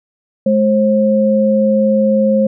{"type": "tone pair together", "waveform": "sine", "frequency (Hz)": [211.9, 534], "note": ["G#3", "C5"], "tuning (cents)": [35, 35], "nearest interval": "octave + major third", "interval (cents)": 1600, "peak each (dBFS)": -12, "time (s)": [0.46, 2.47], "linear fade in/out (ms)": 5, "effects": []}